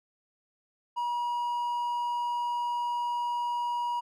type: tone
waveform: triangle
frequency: 960 Hz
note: B5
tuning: 49 cents flat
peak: -26 dBFS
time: 0.96-4.01 s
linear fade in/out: 20 ms
effects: none